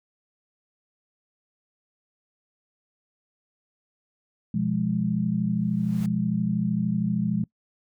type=chord; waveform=sine; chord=F diminished; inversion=second; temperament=equal; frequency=123.47 / 174.61 / 207.7 Hz; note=Cb3 / F3 / Ab3; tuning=0 / 0 / 0 cents; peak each=-30 / -26 / -25 dBFS; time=4.54-7.44 s; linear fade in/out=5 ms
type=noise with exponential growth; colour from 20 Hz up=pink; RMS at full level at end=-42 dBFS; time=5.5-6.06 s; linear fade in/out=2 ms; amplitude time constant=120 ms
effects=noise-tail reverb RT60 0.1 s tail -23 dB re dry